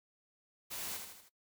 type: noise with echo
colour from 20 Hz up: white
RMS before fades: -42 dBFS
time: 0.7-0.98 s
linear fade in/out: 20 ms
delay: 79 ms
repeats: 4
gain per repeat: -5 dB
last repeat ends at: 1.296 s
effects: noise-tail reverb RT60 0.1 s tail -20 dB re dry